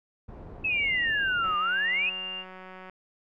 pink low-pass noise, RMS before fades -44 dBFS, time 0.28-1.55 s, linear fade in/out 10 ms, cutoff 740 Hz, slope 12 dB/octave
sine exponential two-way sweep, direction down then up, 2637 to 1191 to 2637 Hz, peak -24 dBFS, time 0.64-2.1 s, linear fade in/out 10 ms, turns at 1.58 s
sine tone with tremolo, 2800 Hz, F7, 4 cents sharp, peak -31 dBFS, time 0.68-2.45 s, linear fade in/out 50 ms, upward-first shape triangle, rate 0.91 Hz, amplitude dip 40%
click train, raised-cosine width 0.5 ms, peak -30 dBFS, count 272, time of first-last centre 1.44-2.897 s, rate 186 Hz
effects none

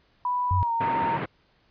sine tone with pitch glide, 987.8 to 921.6 Hz, B5 to A#5, 0 to -20 cents, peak -23 dBFS, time 0.25-1.17 s, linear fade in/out 2 ms, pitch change -120 cents, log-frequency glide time 0.56-0.72 s
sine tone, 92.5 Hz, F#2, in tune, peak -21 dBFS, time 0.51-0.63 s, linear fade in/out 0 ms
pink band-pass noise, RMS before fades -31 dBFS, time 0.8-1.26 s, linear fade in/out 10 ms, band 110 to 2300 Hz, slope 24 dB/octave
effects pink hiss -64 dBFS RMS until 1.7 s + resampled to 11025 Hz

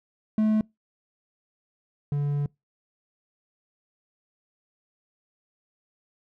triangle tone pair in turn, 216 / 144.16 Hz, A3 / D3, -32 / -32 cents, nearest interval perfect fifth, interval 700 cents, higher first, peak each -17 / -21 dBFS, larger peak first, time 0.38-0.61 / 2.12-2.46 s, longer second, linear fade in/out 2 ms, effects noise-tail reverb RT60 0.2 s tail -25 dB re dry

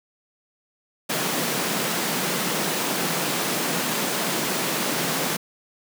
pink high-pass noise, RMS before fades -25 dBFS, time 1.09-5.37 s, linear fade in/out 10 ms, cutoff 150 Hz, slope 48 dB/octave, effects none

